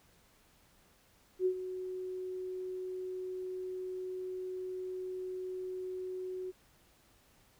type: tone with ADSR envelope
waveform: sine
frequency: 370 Hz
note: F#4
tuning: in tune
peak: -25 dBFS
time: 1.39-6.52 s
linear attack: 68 ms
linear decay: 78 ms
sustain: -12 dB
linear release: 25 ms
effects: pink hiss -66 dBFS RMS until 7.59 s